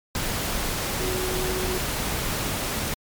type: tone in noise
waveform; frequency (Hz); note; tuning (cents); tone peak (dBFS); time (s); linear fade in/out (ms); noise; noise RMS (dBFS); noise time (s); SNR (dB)
sine; 369.4; F#4; -3; -28; 1-1.78; 2; pink; -27; 0.15-2.94; -4
effects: MP3 96 kbps